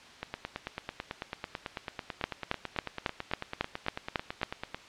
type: two click trains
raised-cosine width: 0.3 ms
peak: -11 / -18 dBFS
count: 9 / 42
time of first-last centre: 2.24-4.432 / 0.23-4.745 s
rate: 3.65 / 9.08 Hz
effects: white hiss -51 dBFS RMS until 4.88 s + low-pass 4000 Hz 12 dB/octave